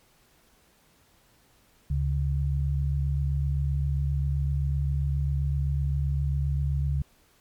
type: tone pair together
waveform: sine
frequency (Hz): 71.9 / 139.54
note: D2 / C#3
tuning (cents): -36 / +12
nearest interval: major seventh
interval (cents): 1148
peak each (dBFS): -25 / -27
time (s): 1.9-7.02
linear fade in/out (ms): 5
effects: pink hiss -62 dBFS RMS until 7.4 s + MP3 96 kbps